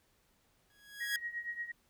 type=tone with exponential growth; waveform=sawtooth; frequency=1661.2 Hz; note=G#6; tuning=in tune; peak=-27 dBFS; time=0.7-1.16 s; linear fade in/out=2 ms; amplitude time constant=100 ms
type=tone with tremolo; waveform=sine; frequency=1892 Hz; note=A#6; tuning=25 cents sharp; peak=-34 dBFS; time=1-1.72 s; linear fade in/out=10 ms; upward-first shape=triangle; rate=8.6 Hz; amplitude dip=85%
effects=pink hiss -72 dBFS RMS until 1.89 s